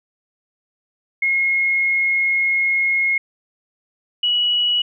sine tone pair in turn, 2158 / 2928 Hz, C#7 / F#7, -47 / -19 cents, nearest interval perfect fourth, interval 528 cents, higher second, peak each -15 dBFS, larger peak neither, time 1.22-3.18 / 4.23-4.82 s, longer first, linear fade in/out 5 ms, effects none

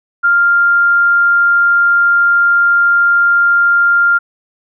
sine tone, 1396.9 Hz, F6, in tune, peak -7 dBFS, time 0.23-4.19 s, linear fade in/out 20 ms, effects none

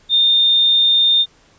sine tone, 3631 Hz, A#7, 46 cents flat, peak -10 dBFS, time 0.09-1.26 s, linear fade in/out 50 ms, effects pink hiss -52 dBFS RMS until 1.58 s + resampled to 16000 Hz

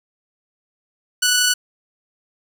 10% pulse tone with amplitude modulation, 1480 Hz, F#6, in tune, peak -5 dBFS, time 1.22-1.54 s, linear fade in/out 10 ms, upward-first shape sine, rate 31.8 Hz, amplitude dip 25%, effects none

